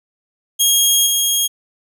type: tone with level steps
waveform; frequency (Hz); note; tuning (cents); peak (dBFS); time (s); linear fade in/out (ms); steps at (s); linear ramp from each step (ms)
15% pulse; 3264; G#7; -31; -4 / -7; 0.59-1.48; 20; 1.06; 10
effects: none